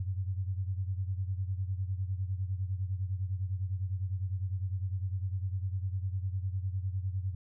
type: beating tone pair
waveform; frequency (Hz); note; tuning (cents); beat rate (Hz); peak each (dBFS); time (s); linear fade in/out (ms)
sine; 92.5 / 102.4; F#2 / G#2; 0 / -24; 9.9; -32 / -37; 0-7.35; 5
effects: none